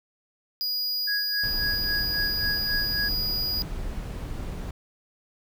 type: tone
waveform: square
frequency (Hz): 4900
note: D#8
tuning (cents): -27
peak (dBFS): -26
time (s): 0.61-3.62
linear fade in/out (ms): 0
type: tone with tremolo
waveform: triangle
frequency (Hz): 1661.2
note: G#6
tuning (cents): 0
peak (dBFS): -24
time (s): 1.07-3.09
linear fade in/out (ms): 10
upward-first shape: sine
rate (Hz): 3.7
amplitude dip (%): 85
type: noise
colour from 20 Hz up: brown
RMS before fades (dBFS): -33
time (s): 1.43-4.71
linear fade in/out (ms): 5
effects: none